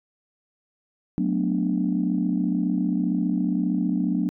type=chord; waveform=sine; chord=B minor seventh; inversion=second; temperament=equal; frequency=185 / 220 / 246.9 / 293.7 Hz; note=F#3 / A3 / B3 / D4; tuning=0 / 0 / 0 / 0 cents; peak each=-24 / -28 / -26 / -26 dBFS; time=1.18-4.29 s; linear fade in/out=0 ms; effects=tanh soft clip ceiling -12 dBFS